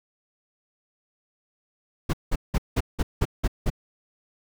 brown noise bursts, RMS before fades -21 dBFS, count 8, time 2.09-3.702 s, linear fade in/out 10 ms, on 44 ms, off 180 ms, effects none

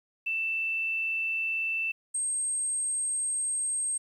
sine tone pair in turn, 2661 / 8424 Hz, E7 / C9, +16 / +11 cents, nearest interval octave + minor sixth, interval 1995 cents, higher second, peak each -27 dBFS, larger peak neither, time 0.26-1.92 / 2.14-3.98 s, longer second, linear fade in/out 10 ms, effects 10-bit

